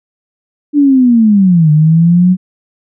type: linear two-way sweep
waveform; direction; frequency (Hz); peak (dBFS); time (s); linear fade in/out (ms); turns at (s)
sine; down then up; 296.9 to 149.8 to 186.3; -4; 0.73-2.37; 50; 1.71
effects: none